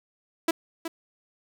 sawtooth tone with echo, 329.6 Hz, E4, in tune, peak -16 dBFS, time 0.48-0.51 s, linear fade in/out 5 ms, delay 370 ms, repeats 1, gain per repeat -10 dB, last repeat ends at 0.88 s, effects none

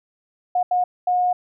sine tone bursts at uneven times, 722 Hz, F#5, 43 cents flat, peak -16 dBFS, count 3, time 0.55-0.63 / 0.71-0.84 / 1.07-1.33 s, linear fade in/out 5 ms, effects none

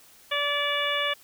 harmonic tone, 578 Hz, D5, 28 cents flat, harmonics 1 / 2 / 3 / 4 / 5 / 6, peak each -31 / -31 / -31 / -31 / -31 / -31 dBFS, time 0.31-1.14 s, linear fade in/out 10 ms, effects white hiss -54 dBFS RMS until 1.23 s

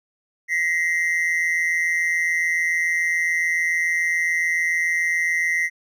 triangle tone pair together, 1900 / 2067 Hz, A#6 / C7, +33 / -22 cents, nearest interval minor second, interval 145 cents, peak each -20 / -20 dBFS, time 0.48-5.7 s, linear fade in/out 50 ms, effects none

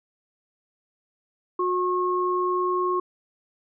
sine tone pair together, 362.4 / 1086 Hz, F#4 / C#6, -36 / -36 cents, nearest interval octave + perfect fifth, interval 1900 cents, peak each -24 dBFS, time 1.59-3 s, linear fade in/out 5 ms, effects none

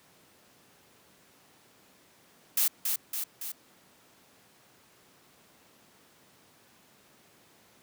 blue noise with echo, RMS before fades -25 dBFS, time 2.57-2.68 s, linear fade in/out 5 ms, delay 280 ms, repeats 3, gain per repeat -4 dB, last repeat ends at 3.52 s, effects pink hiss -60 dBFS RMS until 7.82 s + high-pass 150 Hz 12 dB/octave

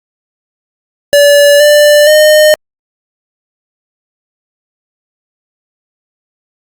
square tone with pitch steps, 576 / 591 / 611 Hz, D5 / D5 / D#5, -34 / +11 / -32 cents, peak -3 dBFS, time 1.13-2.54 s, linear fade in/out 0 ms, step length 470 ms, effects Opus 48 kbps

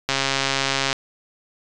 click train, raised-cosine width 0.2 ms, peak -3 dBFS, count 115, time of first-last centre 0.09-0.928 s, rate 136 Hz, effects resampled to 24000 Hz

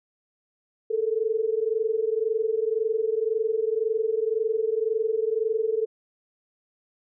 sine tone pair together, 432.3 / 454.2 Hz, A4 / A#4, -31 / -45 cents, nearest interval minor second, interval 86 cents, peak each -25 dBFS, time 0.9-5.86 s, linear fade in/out 10 ms, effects none

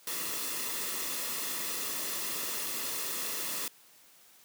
white noise with comb filter, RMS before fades -35 dBFS, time 0.07-3.68 s, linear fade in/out 2 ms, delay 1.3 ms, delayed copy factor -0.5, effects white hiss -59 dBFS RMS until 4.44 s + high-pass 150 Hz 12 dB/octave

